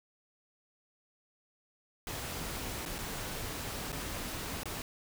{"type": "noise with dropouts", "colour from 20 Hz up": "pink", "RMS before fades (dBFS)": -39, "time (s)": [2.07, 4.82], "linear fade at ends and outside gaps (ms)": 1, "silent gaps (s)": [[2.853, 2.86], [2.983, 2.987], [3.92, 3.927], [4.634, 4.656]], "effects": []}